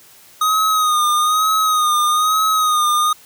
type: tone with vibrato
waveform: square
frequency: 1244.5 Hz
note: D#6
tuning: in tune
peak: -14 dBFS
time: 0.41-3.13 s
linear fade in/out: 5 ms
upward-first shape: sine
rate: 1.1 Hz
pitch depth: 50 cents each way
effects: white hiss -46 dBFS RMS until 3.25 s + high-pass 60 Hz 12 dB/octave